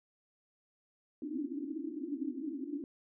pink band-pass noise, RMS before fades -39 dBFS, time 1.22-2.84 s, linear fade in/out 2 ms, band 260 to 330 Hz, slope 96 dB/octave, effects none

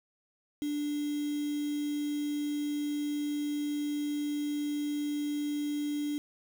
sine tone with quantisation, 293.7 Hz, D4, in tune, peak -30 dBFS, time 0.62-6.18 s, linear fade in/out 0 ms, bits 7, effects none

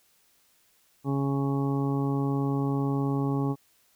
harmonic tone, 138.5 Hz, C#3, 1 cent flat, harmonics 1 / 2 / 3 / 4 / 5 / 6 / 7 / 8, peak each -27 / -28 / -34 / -44 / -46 / -38 / -50 / -40 dBFS, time 1.04-3.56 s, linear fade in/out 50 ms, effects white hiss -65 dBFS RMS until 3.95 s

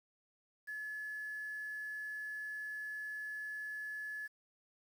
sine tone with quantisation, 1711 Hz, A6, 49 cents flat, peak -40 dBFS, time 0.67-4.28 s, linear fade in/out 20 ms, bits 10, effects none

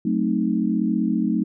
sine chord, F# diminished seventh, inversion none, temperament equal, 185 / 220 / 261.6 / 311.1 Hz, F#3 / A3 / C4 / Eb4, 0 / 0 / 0 / 0 cents, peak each -25 / -22 / -26 / -25 dBFS, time 0.05-1.44 s, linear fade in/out 5 ms, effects none

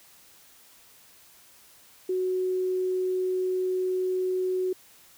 sine tone, 370 Hz, F#4, in tune, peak -24 dBFS, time 2.09-4.73 s, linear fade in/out 5 ms, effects white hiss -55 dBFS RMS until 5.17 s

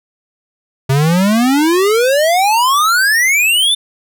square exponential sweep, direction up, 130.5 to 3621 Hz, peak -10 dBFS, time 0.89-3.75 s, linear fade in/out 10 ms, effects none

